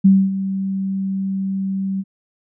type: tone with ADSR envelope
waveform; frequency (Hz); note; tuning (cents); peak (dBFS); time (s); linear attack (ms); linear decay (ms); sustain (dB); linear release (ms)
sine; 193.1; G3; -26; -6; 0.04-2.04; 14; 250; -13; 42
effects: none